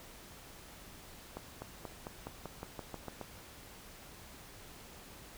accelerating click train, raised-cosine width 1 ms, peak -27 dBFS, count 11, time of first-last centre 1.37-3.213 s, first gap 250 ms, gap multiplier 0.93, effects pink hiss -53 dBFS RMS until 5.37 s

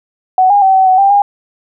sine tone with pitch steps, 747 / 813 / 767 / 761 / 748 / 790 / 810 Hz, F#5 / G#5 / G5 / F#5 / F#5 / G5 / G#5, +16 / -37 / -38 / +48 / +19 / +13 / -43 cents, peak -5 dBFS, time 0.38-1.22 s, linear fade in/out 2 ms, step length 120 ms, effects none

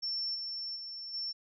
sine tone with level steps, 5410 Hz, E8, 44 cents sharp, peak -32 / -36 / -40 / -34 dBFS, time 0.02-1.33 s, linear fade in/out 20 ms, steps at 0.34 / 0.75 / 1.13 s, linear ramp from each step 20 ms, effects none

